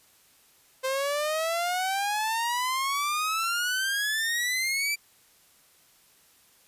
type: exponential sweep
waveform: sawtooth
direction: up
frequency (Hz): 519 to 2349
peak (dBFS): -22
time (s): 0.83-4.96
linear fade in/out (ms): 20
effects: white hiss -60 dBFS RMS until 6.67 s + resampled to 32000 Hz

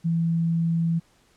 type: tone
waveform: sine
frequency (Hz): 166.3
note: E3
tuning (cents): +16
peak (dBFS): -20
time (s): 0.04-1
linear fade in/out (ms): 20
effects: pink hiss -61 dBFS RMS until 1.36 s + low-pass 10000 Hz 12 dB/octave

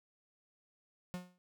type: tone with exponential decay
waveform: 45% pulse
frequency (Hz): 180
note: F#3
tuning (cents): -47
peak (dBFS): -36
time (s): 1.14-1.38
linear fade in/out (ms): 0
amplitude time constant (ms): 52
effects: none

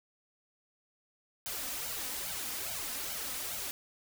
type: noise with flanger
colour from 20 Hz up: white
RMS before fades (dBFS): -38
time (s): 1.46-3.71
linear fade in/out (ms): 0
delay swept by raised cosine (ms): 1.3 to 4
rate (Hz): 2.4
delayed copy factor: +0.7
effects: none

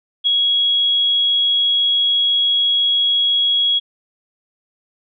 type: tone with ADSR envelope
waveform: sine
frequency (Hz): 3322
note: G#7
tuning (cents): 0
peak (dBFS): -11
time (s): 0.24-3.8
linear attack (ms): 28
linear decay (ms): 9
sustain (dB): -2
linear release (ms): 24
effects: none

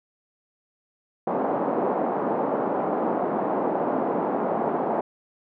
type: band-pass noise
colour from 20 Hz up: white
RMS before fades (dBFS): -25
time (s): 1.27-5.01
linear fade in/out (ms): 5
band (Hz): 200 to 860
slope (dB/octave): 24
effects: none

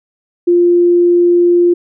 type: tone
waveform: sine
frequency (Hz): 349.2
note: F4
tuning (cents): 0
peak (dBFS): -6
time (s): 0.47-1.74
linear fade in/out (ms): 10
effects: none

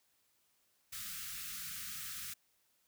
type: band-stop noise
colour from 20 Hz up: white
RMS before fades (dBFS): -44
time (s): 0.92-2.34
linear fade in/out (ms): 10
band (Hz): 220 to 1200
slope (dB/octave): 96
effects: white hiss -75 dBFS RMS until 2.87 s

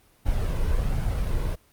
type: noise with flanger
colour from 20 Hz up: brown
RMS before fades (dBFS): -24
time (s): 0.25-1.56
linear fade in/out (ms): 20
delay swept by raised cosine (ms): 1.3 to 2.04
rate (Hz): 1.3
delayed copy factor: +0.5
effects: pink hiss -60 dBFS RMS until 1.72 s + Opus 32 kbps

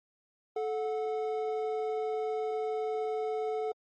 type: tone pair together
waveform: triangle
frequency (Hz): 435.2 / 732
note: A4 / F#5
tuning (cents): -19 / -19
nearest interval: major sixth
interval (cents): 900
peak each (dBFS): -29 / -34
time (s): 0.56-3.72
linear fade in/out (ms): 5
effects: MP3 32 kbps

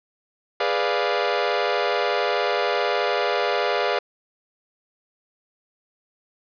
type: chord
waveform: sawtooth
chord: G# diminished seventh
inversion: none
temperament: equal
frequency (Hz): 415.3 / 493.9 / 587.3 / 698.5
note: G#4 / B4 / D5 / F5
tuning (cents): 0 / 0 / 0 / 0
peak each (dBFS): -22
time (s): 0.6-3.99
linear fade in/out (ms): 5
effects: resampled to 11025 Hz + 8-bit

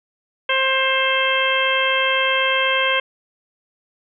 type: harmonic tone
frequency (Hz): 529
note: C5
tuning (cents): +19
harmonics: 1 / 2 / 3 / 4 / 5 / 6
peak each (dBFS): -23 / -23 / -23 / -23 / -23 / -23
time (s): 0.49-3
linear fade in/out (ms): 5
effects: none

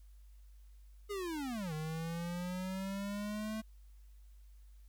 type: linear two-way sweep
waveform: square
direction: down then up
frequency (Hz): 419.9 to 153.3 to 220.3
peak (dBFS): -38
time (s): 1.09-3.62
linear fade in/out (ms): 20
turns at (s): 1.73
effects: added 50 Hz sine -54 dBFS peak until 4.88 s + white hiss -75 dBFS RMS until 4.88 s

